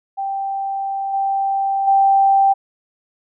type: tone with level steps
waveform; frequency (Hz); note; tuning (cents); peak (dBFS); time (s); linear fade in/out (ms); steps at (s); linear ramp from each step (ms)
sine; 784; G5; 0; -20 / -16 / -10; 0.17-2.54; 20; 1.13 / 1.87; 10
effects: none